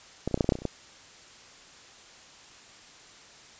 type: clicks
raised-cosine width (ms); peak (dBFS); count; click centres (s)
2; -14 / -29 / -9 / -21 / -8 / -18 / -7 / -10 / -20 / -29 / -27 / -14; 12; 0.276 / 0.312 / 0.343 / 0.376 / 0.408 / 0.444 / 0.491 / 0.522 / 0.554 / 0.588 / 0.62 / 0.653
effects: white hiss -51 dBFS RMS until 3.59 s + resampled to 16000 Hz

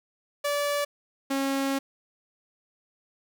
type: tone pair in turn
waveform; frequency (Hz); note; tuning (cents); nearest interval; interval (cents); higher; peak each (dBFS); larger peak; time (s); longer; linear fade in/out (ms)
sawtooth; 578 / 272.8; D5 / C#4; -28 / -28; octave + minor second; 1300; first; -21; neither; 0.44-0.85 / 1.3-1.79; second; 10
effects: none

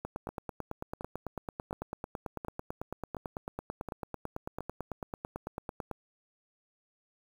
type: two click trains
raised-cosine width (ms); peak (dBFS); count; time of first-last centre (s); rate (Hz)
1; -22 / -24; 54 / 7; 0.05-5.913 / 0.29-4.607; 9.04 / 1.39
effects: 8-bit

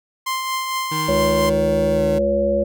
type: tone with tremolo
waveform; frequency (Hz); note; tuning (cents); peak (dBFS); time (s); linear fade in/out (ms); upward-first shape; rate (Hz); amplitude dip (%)
sawtooth; 1046.5; C6; 0; -16; 0.26-1.5; 10; triangle; 4.4; 40
type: tone with pitch glide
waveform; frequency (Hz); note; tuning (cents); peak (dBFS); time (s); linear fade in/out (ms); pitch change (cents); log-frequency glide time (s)
25% pulse; 156.4 to 152.56; D#3 to D#3; +9 to -34; -21; 0.91-2.19; 10; -43; 1.93-2.02
type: harmonic tone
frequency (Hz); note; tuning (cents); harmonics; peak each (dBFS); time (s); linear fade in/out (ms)
70; C#2; +18; 1 / 3 / 5 / 7 / 8; -28 / -24 / -26 / -27 / -17; 1.08-2.64; 10
effects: none

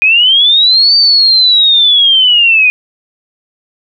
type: linear two-way sweep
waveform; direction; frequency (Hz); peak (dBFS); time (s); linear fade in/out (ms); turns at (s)
sine; up then down; 2455 to 4624 to 2455; -4; 0.02-2.7; 0; 0.96
effects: none

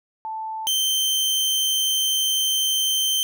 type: tone pair in turn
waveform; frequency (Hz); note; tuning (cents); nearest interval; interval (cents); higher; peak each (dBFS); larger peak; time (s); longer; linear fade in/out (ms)
sine / sawtooth; 880 / 3114; A5 / G7; 0 / -12; octave + minor seventh; 2188; second; -27 / -16; second; 0.25-0.67 / 0.67-3.23; second; 0
effects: none

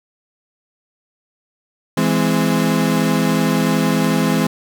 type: chord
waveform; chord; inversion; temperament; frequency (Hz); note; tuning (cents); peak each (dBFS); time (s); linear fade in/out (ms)
35% pulse; E augmented; none; equal with one note detuned; 164.81 / 207.7 / 258.3; E3 / G#3 / B#3; 0 / 0 / -22; -17; 1.97-4.47; 5
effects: none

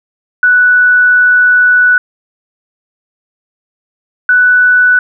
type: tone pair in turn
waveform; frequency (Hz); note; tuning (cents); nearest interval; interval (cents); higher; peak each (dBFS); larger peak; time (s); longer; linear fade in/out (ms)
sine; 1481 / 1486.6; F#6 / F#6; +1 / +8; unison; 7; second; -4; neither; 0.43-1.98 / 4.29-4.99; first; 2
effects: none

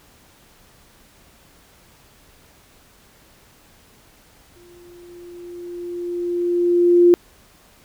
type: tone with exponential growth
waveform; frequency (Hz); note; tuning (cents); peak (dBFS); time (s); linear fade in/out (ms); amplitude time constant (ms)
sine; 349.7; F4; +2; -7; 4.56-7.14; 0; 560
effects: pink hiss -52 dBFS RMS until 7.84 s

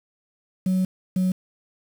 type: tone pair in turn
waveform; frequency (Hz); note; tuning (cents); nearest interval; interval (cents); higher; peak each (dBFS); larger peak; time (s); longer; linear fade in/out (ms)
sine; 186 / 184.82; F#3 / F#3; +9 / -2; unison; 11; first; -16; neither; 0.66-0.85 / 1.16-1.32; first; 5
effects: tanh soft clip ceiling -17 dBFS + 7-bit

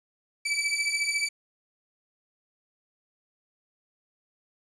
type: beating tone pair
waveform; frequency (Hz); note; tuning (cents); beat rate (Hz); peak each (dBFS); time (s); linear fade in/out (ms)
sawtooth; 2300 / 2314; D7 / D7; -37 / -26; 14; -25; 0.45-1.29; 10
effects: resampled to 24000 Hz + 9-bit

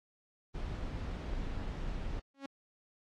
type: noise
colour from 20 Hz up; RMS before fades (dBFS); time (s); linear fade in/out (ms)
brown; -38; 0.54-2.2; 10
type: tone with exponential growth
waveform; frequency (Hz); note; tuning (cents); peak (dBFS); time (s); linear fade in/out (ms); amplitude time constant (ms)
sawtooth; 274.8; C#4; -15; -33; 2.34-2.46; 5; 26
effects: low-pass 5000 Hz 12 dB/octave + AAC 48 kbps

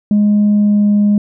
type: tone with pitch glide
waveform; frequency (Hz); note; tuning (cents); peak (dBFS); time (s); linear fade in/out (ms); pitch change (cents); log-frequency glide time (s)
sine; 207.7 to 206.3; G#3 to G#3; 0 to -11; -6; 0.11-1.18; 2; -11; 0.49-0.9
effects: tanh soft clip ceiling -6 dBFS

